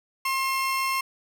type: tone pair together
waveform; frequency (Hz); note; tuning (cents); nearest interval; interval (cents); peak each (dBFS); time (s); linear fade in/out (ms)
30% pulse; 1065.4 / 2697; C6 / E7; +31 / +39; octave + major third; 1608; -22 / -29; 0.25-1.01; 5
effects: none